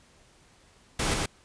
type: noise with echo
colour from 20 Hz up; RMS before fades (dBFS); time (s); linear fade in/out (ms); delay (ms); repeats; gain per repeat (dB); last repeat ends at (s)
pink; -27; 0.99-1.14; 5; 120; 1; -2; 1.26
effects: pink hiss -59 dBFS RMS until 1.44 s + resampled to 22050 Hz